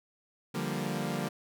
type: chord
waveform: sawtooth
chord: G minor seventh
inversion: second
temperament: equal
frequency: 146.83 / 174.61 / 196 / 233.1 Hz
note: D3 / F3 / G3 / Bb3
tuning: 0 / 0 / 0 / 0 cents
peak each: -33 dBFS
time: 0.54-1.29 s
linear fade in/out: 10 ms
effects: none

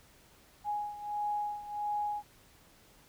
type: beating tone pair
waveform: sine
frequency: 830.6 / 832.1 Hz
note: G#5 / G#5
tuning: 0 / +3 cents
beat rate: 1.5 Hz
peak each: -34 / -38 dBFS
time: 0.64-2.23 s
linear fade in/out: 50 ms
effects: pink hiss -61 dBFS RMS until 3.08 s

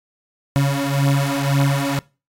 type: beating tone pair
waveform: 35% pulse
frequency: 138.59 / 140.49 Hz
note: C#3 / C#3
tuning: 0 / +24 cents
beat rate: 1.9 Hz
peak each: -17 dBFS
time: 0.56-1.99 s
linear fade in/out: 0 ms
effects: noise-tail reverb RT60 0.3 s tail -22 dB re dry + AAC 48 kbps

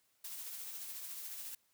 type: noise with tremolo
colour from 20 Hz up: blue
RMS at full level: -44 dBFS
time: 0.24-1.55 s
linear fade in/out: 5 ms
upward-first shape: triangle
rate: 14 Hz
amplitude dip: 35%
effects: white hiss -75 dBFS RMS until 1.73 s + high-pass 60 Hz 12 dB/octave

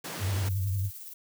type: high-pass noise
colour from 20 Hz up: pink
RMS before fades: -38 dBFS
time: 0.04-0.49 s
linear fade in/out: 5 ms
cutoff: 120 Hz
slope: 96 dB/octave
type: tone with vibrato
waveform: sine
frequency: 96.9 Hz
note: G2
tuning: 20 cents flat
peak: -26 dBFS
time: 0.19-0.91 s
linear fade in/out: 50 ms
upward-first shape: triangle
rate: 11 Hz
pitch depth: 110 cents each way
type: noise with tremolo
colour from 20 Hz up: violet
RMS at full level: -42 dBFS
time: 0.45-1.14 s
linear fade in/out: 10 ms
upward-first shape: sine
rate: 18 Hz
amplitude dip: 35%
effects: none

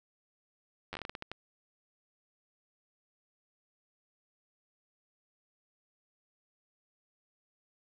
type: slowing click train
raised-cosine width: 0.3 ms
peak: -23 dBFS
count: 11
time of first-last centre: 0.93-1.316 s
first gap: 10 ms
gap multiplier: 1.28
effects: none

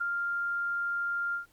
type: tone with ADSR envelope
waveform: sine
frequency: 1396.9 Hz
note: F6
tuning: in tune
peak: -26 dBFS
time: 0-1.46 s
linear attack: 14 ms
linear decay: 10 ms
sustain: -2 dB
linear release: 120 ms
effects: pink hiss -65 dBFS RMS until 1.52 s + MP3 96 kbps

